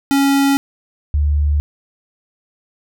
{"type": "tone pair in turn", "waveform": ["square", "sine"], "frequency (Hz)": [277.2, 73.42], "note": ["C#4", "D2"], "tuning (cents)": [0, 0], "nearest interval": "octave + major seventh", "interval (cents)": 2300, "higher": "first", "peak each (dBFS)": -12, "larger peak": "neither", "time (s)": [[0.11, 0.57], [1.14, 1.6]], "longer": "neither", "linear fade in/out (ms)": 0, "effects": []}